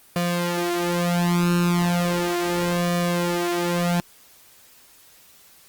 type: tone with flanger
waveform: sawtooth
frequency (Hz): 174.4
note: F3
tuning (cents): -2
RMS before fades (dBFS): -22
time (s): 0.16-4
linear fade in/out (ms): 0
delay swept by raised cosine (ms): 1.7 to 5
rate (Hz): 0.36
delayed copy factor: +0.95
effects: white hiss -52 dBFS RMS until 5.68 s + Opus 24 kbps